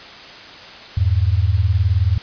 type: beating tone pair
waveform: sine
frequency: 83.7 / 102.7 Hz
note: E2 / G#2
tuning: +27 / -19 cents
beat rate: 19 Hz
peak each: -16 dBFS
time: 0.97-2.18 s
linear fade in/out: 5 ms
effects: white hiss -37 dBFS RMS until 2.22 s + resampled to 11025 Hz